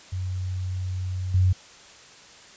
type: tone with level steps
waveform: sine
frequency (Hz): 92.4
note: F#2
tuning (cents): -2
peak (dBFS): -26 / -16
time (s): 0.12-1.53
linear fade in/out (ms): 10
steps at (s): 1.34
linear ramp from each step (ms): 5
effects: white hiss -48 dBFS RMS until 2.56 s + resampled to 16000 Hz